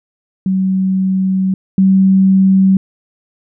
sine tone pair in turn, 189.3 / 191.28 Hz, F#3 / G3, +40 / -42 cents, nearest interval unison, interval 18 cents, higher second, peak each -11 / -6 dBFS, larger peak second, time 0.46-1.54 / 1.78-2.77 s, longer first, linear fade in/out 2 ms, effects none

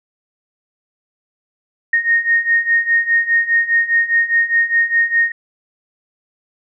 sine beating tone pair, 1851 / 1855.9 Hz, A#6 / A#6, -13 / -8 cents, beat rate 4.9 Hz, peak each -17 / -14 dBFS, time 1.93-5.32 s, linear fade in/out 5 ms, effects none

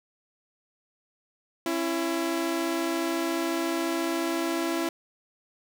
sawtooth tone pair together, 274.2 / 334.2 Hz, C#4 / E4, -19 / +24 cents, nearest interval minor third, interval 343 cents, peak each -28 / -23 dBFS, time 1.66-4.89 s, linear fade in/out 2 ms, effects none

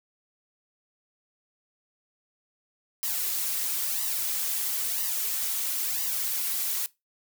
blue noise with flanger, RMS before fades -29 dBFS, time 3.03-6.86 s, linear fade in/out 0 ms, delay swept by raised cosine 1 to 4.5 ms, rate 1 Hz, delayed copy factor +1, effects noise-tail reverb RT60 0.2 s tail -20 dB re dry

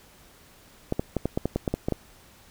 clicks, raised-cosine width 2 ms, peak -11 dBFS, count 11, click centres 0.924 / 0.995 / 1.167 / 1.256 / 1.375 / 1.456 / 1.56 / 1.678 / 1.74 / 1.885 / 1.923 s, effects pink hiss -54 dBFS RMS until 2.5 s

